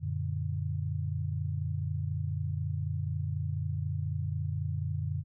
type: chord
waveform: sine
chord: Gb augmented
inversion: none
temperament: equal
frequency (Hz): 92.5 / 116.54 / 146.83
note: Gb2 / Bb2 / D3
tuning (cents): 0 / 0 / 0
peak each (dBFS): -33 / -37 / -34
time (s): 0-5.24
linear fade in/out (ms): 50
effects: none